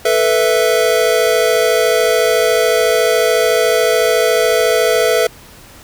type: chord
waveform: square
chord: A suspended second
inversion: none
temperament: equal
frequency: 440 / 493.9 / 659.3 Hz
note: A4 / B4 / E5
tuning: 0 / 0 / 0 cents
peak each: -16 dBFS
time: 0.05-5.27 s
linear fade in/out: 5 ms
effects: pink hiss -40 dBFS RMS until 5.83 s